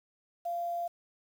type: tone with quantisation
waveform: sine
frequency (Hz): 691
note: F5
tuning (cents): -19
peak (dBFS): -31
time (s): 0.45-0.88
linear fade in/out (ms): 10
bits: 9
effects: none